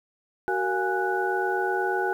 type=tone cluster; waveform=sine; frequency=376.2 / 464.4 / 707 / 825 / 1480 Hz; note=F#4 / A#4 / F5 / G#5 / F#6; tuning=+29 / -7 / +21 / -12 / 0 cents; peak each=-27 / -33 / -35 / -28 / -29 dBFS; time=0.48-2.13 s; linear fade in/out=0 ms; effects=9-bit